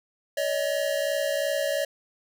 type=tone pair together; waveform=square; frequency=567.2 / 630 Hz; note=C#5 / D#5; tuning=+40 / +21 cents; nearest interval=major second; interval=181 cents; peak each=-27 / -29 dBFS; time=0.37-1.85 s; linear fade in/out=5 ms; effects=none